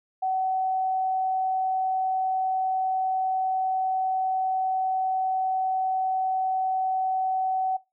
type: tone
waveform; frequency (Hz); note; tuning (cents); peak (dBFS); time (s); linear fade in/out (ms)
sine; 755; F#5; +35; -23; 0.22-7.77; 10
effects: noise-tail reverb RT60 0.2 s tail -18 dB re dry